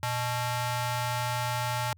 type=ring-modulated tone; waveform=sawtooth; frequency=494.8 Hz; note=B4; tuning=3 cents sharp; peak=-21 dBFS; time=0.03-1.93 s; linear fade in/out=0 ms; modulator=375 Hz; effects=added 88 Hz sine -54 dBFS peak until 1.97 s